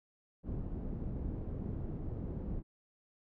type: low-pass noise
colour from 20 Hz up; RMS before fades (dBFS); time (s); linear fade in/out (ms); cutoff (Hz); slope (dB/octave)
pink; -39; 0.43-2.63; 50; 300; 12
effects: none